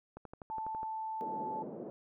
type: click train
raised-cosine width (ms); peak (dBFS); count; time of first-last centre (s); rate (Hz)
1; -32; 9; 0.17-0.831; 12.1
type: tone with pitch glide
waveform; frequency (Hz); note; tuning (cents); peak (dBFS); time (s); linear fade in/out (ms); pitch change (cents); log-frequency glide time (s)
sine; 880 to 871.9; A5 to A5; 0 to -16; -36; 0.5-1.63; 10; -16; 1.21-1.49
type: band-pass noise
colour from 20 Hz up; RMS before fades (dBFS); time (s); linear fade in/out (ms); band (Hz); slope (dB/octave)
white; -44; 1.21-1.9; 0; 170 to 550; 24
effects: none